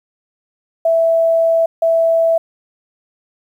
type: tone pair in turn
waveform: sine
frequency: 659.3 / 659.3 Hz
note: E5 / E5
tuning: 0 / 0 cents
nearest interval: unison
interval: 0 cents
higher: neither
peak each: -10 dBFS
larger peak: neither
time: 0.85-1.66 / 1.82-2.38 s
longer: first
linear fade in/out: 5 ms
effects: 8-bit